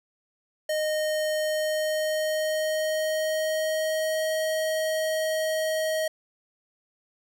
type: tone with pitch glide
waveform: square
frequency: 617 to 631.1 Hz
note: D#5 to D#5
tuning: -15 to +24 cents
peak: -25 dBFS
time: 0.69-6.08 s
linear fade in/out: 5 ms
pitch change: +39 cents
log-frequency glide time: 1.39-4.31 s
effects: none